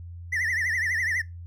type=tone with vibrato; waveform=triangle; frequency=1900 Hz; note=A#6; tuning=33 cents sharp; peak=-22 dBFS; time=0.32-1.22 s; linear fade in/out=10 ms; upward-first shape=triangle; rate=12 Hz; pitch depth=170 cents each way; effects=noise-tail reverb RT60 0.2 s tail -21 dB re dry + added 86 Hz sine -37 dBFS peak until 1.46 s